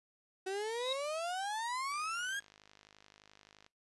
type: exponential sweep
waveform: 35% pulse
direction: up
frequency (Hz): 372.5 to 1661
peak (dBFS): -34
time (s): 0.46-2.4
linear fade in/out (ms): 10
type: tone with exponential growth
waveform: sine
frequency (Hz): 3815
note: A#7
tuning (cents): +39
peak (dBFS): -32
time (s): 0.63-0.93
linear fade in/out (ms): 5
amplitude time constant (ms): 64
type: click train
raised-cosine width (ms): 0.2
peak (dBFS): -40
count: 91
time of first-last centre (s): 1.92-3.664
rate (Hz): 51.6
effects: noise-tail reverb RT60 0.2 s tail -22 dB re dry + resampled to 24000 Hz